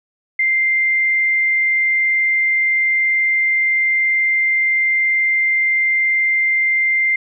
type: tone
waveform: sine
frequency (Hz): 2093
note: C7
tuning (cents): 0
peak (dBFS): -13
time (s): 0.39-7.16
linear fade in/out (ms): 5
effects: none